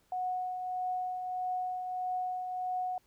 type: tone with tremolo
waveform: sine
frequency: 734 Hz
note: F#5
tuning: 14 cents flat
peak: -30 dBFS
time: 0.12-2.98 s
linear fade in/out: 2 ms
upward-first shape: triangle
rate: 1.6 Hz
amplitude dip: 45%
effects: pink hiss -70 dBFS RMS until 3.06 s